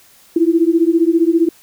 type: beating tone pair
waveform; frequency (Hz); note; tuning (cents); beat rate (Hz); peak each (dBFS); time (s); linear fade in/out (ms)
sine; 325.5 / 340.5; E4 / F4; -22 / -44; 15; -13; 0.36-1.49; 5
effects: white hiss -48 dBFS RMS until 1.62 s